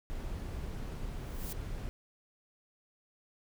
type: noise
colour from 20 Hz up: brown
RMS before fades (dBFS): -39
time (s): 0.1-1.89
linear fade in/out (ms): 0
type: noise with exponential growth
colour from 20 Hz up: blue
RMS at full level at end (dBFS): -40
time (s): 1.11-1.53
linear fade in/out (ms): 5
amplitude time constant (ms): 91
effects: none